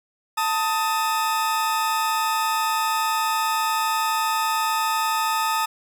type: tone pair together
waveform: 40% pulse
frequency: 889 / 1257.1 Hz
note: A5 / D#6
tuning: +18 / +17 cents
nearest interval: tritone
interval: 599 cents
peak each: -22 / -23 dBFS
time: 0.37-5.66 s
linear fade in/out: 10 ms
effects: none